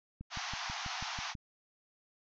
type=click train; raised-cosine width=5 ms; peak=-31 dBFS; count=8; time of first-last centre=0.21-1.352 s; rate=6.13 Hz
type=band-pass noise; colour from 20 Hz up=pink; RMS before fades=-40 dBFS; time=0.3-1.35 s; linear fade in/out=50 ms; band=700 to 6400 Hz; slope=96 dB/octave
effects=none